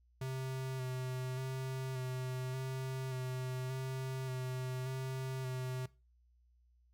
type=tone with vibrato; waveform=square; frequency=129.8 Hz; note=C3; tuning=13 cents flat; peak=-38 dBFS; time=0.21-5.86 s; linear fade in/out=5 ms; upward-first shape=square; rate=0.86 Hz; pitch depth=20 cents each way; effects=noise-tail reverb RT60 0.3 s tail -20 dB re dry + added 60 Hz sine -66 dBFS peak until 6.93 s